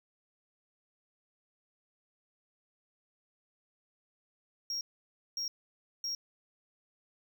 triangle tone bursts, 5588 Hz, F8, in tune, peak -32 dBFS, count 3, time 4.7-6.15 s, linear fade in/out 2 ms, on 110 ms, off 560 ms, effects none

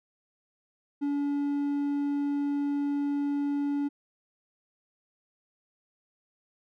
triangle tone, 285.7 Hz, D4, 48 cents flat, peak -24 dBFS, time 1.01-3.89 s, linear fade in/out 20 ms, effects none

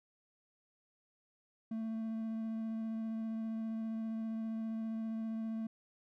triangle tone with vibrato, 223 Hz, A3, 23 cents sharp, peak -34 dBFS, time 1.71-5.67 s, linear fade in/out 5 ms, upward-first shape triangle, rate 15 Hz, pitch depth 13 cents each way, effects none

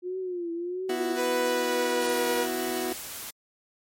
sine tone with vibrato, 355.2 Hz, F4, 29 cents sharp, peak -29 dBFS, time 0.02-1.21 s, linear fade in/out 50 ms, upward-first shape triangle, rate 1.5 Hz, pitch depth 110 cents each way
30% pulse chord, B suspended fourth, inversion none, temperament equal, 246.9 / 329.6 / 370 Hz, B3 / E4 / F#4, 0 / 0 / 0 cents, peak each -32 / -31 / -28 dBFS, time 0.89-2.93 s, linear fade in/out 5 ms
sawtooth tone with pitch glide, 494.7 to 482.6 Hz, B4 to B4, +3 to -40 cents, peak -22 dBFS, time 1.15-2.48 s, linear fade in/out 50 ms, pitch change -43 cents, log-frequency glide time 1.36-2.32 s
white noise, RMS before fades -38 dBFS, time 2.01-3.31 s, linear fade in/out 10 ms
effects MP3 64 kbps

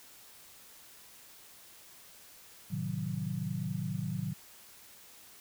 sine chord, A diminished seventh, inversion none, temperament equal, 110 / 130.81 / 155.56 / 185 Hz, A2 / C3 / Eb3 / Gb3, 0 / 0 / 0 / 0 cents, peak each -40 / -39 / -37 / -37 dBFS, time 2.7-4.34 s, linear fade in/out 20 ms, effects white hiss -55 dBFS RMS until 5.4 s

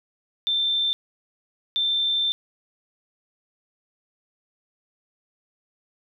sine tone pair in turn, 3564 / 3564 Hz, A7 / A7, +22 / +22 cents, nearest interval unison, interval 0 cents, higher neither, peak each -20 dBFS, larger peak neither, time 0.47-0.93 / 1.76-2.32 s, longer second, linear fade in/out 0 ms, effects none

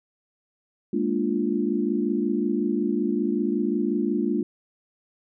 sine chord, Bb dominant seventh, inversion third, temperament equal, 207.7 / 233.1 / 293.7 / 349.2 Hz, Ab3 / Bb3 / D4 / F4, 0 / 0 / 0 / 0 cents, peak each -27 dBFS, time 0.93-4.43 s, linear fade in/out 5 ms, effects none

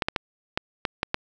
clicks, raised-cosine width 0.3 ms, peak -7 dBFS, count 7, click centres 0.022 / 0.085 / 0.162 / 0.575 / 0.852 / 1.031 / 1.144 s, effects none

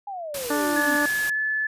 sine exponential sweep, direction down, 830.6 to 249.3 Hz, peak -30 dBFS, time 0.07-0.96 s, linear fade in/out 5 ms
white noise, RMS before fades -32 dBFS, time 0.34-1.3 s, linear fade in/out 5 ms
harmonic tone, 293.7 Hz, D4, in tune, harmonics 1 / 2 / 3 / 4 / 5 / 6, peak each -25 / -28 / -30 / -31 / -32 / -33 dBFS, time 0.5-1.06 s, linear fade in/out 5 ms
sine tone with pitch glide, 1714 to 1731.9 Hz, A6 to A6, -46 to -28 cents, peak -22 dBFS, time 0.76-1.67 s, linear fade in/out 5 ms, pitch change +18 cents, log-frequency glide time 1.28-1.38 s
effects resampled to 32000 Hz

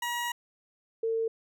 20% pulse / sine tone pair in turn, 957 / 451.6 Hz, A#5 / A4, +45 / +45 cents, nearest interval octave + minor second, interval 1300 cents, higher first, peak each -25 / -26 dBFS, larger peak first, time 0.02-0.32 / 1.03-1.28 s, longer first, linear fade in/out 5 ms, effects none

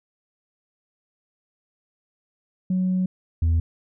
sine tone pair in turn, 184.8 / 82.32 Hz, F#3 / E2, -2 / -2 cents, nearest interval octave + major second, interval 1400 cents, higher first, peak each -18 / -14 dBFS, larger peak second, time 2.7-3.06 / 3.42-3.6 s, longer first, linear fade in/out 5 ms, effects tanh soft clip ceiling -16 dBFS

